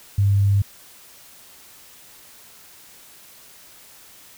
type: tone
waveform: sine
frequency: 99.9 Hz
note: G2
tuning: 33 cents sharp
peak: -14 dBFS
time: 0.18-0.62 s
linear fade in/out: 5 ms
effects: white hiss -47 dBFS RMS until 4.37 s